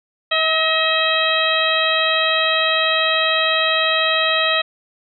harmonic tone with a mistuned harmonic, 641 Hz, E5, 49 cents flat, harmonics 1 / 2 / 3 / 4 / 5 / 6, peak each -22 / -22 / -22 / -22 / -22 / -22 dBFS, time 0.31-4.62 s, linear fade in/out 10 ms, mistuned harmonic 3, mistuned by -26 cents, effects none

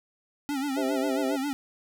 square tone with vibrato, 277.2 Hz, C#4, in tune, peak -28 dBFS, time 0.49-1.53 s, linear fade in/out 0 ms, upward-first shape sine, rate 7.4 Hz, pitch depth 100 cents each way
harmonic tone, 130.81 Hz, C3, in tune, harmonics 3 / 4 / 5, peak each -32 / -32 / -32 dBFS, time 0.76-1.37 s, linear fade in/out 20 ms
effects none

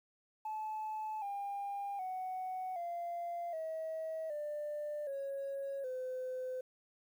sine tone with pitch steps, 865 / 802.4 / 744.4 / 690.5 / 640.6 / 594.2 / 551.2 / 511.4 Hz, A5 / G5 / F#5 / F5 / E5 / D5 / C#5 / C5, -30 / +40 / +10 / -20 / -50 / +20 / -10 / -40 cents, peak -36 dBFS, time 0.45-6.61 s, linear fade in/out 5 ms, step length 770 ms, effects tanh soft clip ceiling -34 dBFS + 11-bit

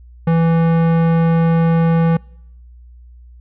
sine tone with tanh clipping, 165.4 Hz, E3, 6 cents sharp, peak -13 dBFS, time 0.27-2.17 s, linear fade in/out 5 ms, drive 18 dB, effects noise-tail reverb RT60 0.8 s tail -26 dB re dry + added 60 Hz sine -38 dBFS peak until 3.4 s

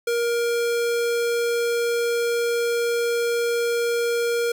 square tone, 471 Hz, A#4, 18 cents sharp, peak -21 dBFS, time 0.07-4.52 s, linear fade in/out 5 ms, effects none

